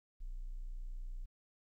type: tone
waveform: triangle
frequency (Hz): 30.23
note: B0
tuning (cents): -36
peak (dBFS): -36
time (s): 0.2-1.26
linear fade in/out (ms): 20
effects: tanh soft clip ceiling -38 dBFS + 13-bit